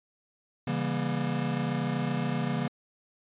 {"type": "chord", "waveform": "square", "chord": "C# diminished seventh", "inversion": "none", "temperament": "just", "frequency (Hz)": [138.59, 166.31, 199.57, 239.5], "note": ["C#3", "E3", "G3", "Bb3"], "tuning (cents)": [0, 16, 31, 47], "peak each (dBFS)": [-33, -34, -36, -33], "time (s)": [0.67, 2.68], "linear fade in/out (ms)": 5, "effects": ["resampled to 8000 Hz"]}